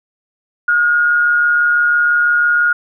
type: tone with amplitude modulation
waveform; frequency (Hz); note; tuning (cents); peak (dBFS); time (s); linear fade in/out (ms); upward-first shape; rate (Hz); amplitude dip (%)
sine; 1432; F6; +43; -8; 0.68-2.73; 5; sine; 146; 40
effects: none